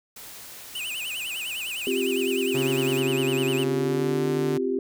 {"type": "noise", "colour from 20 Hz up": "white", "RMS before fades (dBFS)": -42, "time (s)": [0.16, 3], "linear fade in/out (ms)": 5}
{"type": "tone with vibrato", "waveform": "square", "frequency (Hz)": 2730, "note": "F7", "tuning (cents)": -40, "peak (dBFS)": -30, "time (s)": [0.75, 3.64], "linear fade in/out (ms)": 5, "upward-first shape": "sine", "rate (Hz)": 9.9, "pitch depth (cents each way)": 190}
{"type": "chord", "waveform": "sine", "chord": "C suspended fourth", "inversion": "none", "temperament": "equal", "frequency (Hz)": [261.6, 349.2, 392], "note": ["C4", "F4", "G4"], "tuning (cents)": [0, 0, 0], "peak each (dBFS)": [-28, -30, -25], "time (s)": [1.87, 4.79], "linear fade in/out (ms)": 2}
{"type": "tone with pitch glide", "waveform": "sawtooth", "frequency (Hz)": [138.1, 148.01], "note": ["C#3", "D3"], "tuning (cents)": [-6, 14], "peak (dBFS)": -24, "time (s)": [2.54, 4.58], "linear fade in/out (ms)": 10, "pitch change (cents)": 120, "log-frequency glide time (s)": [3.55, 4.26]}
{"effects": []}